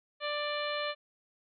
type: harmonic tone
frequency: 590 Hz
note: D5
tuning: 8 cents sharp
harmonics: 1 / 2 / 3 / 4 / 5 / 6 / 7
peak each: -35 / -38 / -40 / -41 / -42 / -43 / -43 dBFS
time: 0.2-0.95 s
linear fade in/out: 50 ms
effects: none